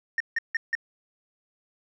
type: tone bursts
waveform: sine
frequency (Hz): 1834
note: A#6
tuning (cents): -29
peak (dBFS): -20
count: 4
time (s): 0.18-0.752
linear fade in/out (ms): 2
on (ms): 23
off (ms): 160
effects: tanh soft clip ceiling -21 dBFS